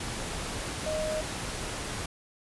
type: tone in noise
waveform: sine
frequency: 622.3 Hz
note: D#5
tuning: in tune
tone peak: -29 dBFS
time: 0.86-1.21 s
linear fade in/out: 5 ms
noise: pink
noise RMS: -35 dBFS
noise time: 0-2.06 s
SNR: +3 dB
effects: resampled to 24000 Hz